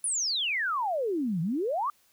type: exponential two-way sweep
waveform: sine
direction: down then up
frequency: 10320 to 155.56 to 1240 Hz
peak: -26 dBFS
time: 0.04-1.9 s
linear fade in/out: 2 ms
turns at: 1.41 s
effects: white hiss -65 dBFS RMS until 2.12 s